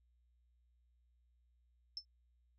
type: tone with exponential decay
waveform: sine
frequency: 5300 Hz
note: E8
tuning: 9 cents sharp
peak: -36 dBFS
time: 1.97-2.05 s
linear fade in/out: 1 ms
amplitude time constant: 16 ms
effects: added 60 Hz sine -70 dBFS peak until 2.58 s